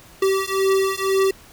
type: beating tone pair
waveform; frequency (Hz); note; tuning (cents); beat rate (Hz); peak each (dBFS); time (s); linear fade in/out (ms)
square; 385.3 / 387.3; G4 / G4; -30 / -21; 2; -21; 0.22-1.31; 5
effects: pink hiss -47 dBFS RMS until 1.52 s